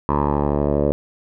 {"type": "tone with low-pass filter sweep", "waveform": "10% pulse", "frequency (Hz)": 72.4, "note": "D2", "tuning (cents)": -24, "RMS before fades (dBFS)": -19, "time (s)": [0.09, 0.92], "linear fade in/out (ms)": 0, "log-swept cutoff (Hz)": [1000, 560], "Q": 4.8, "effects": []}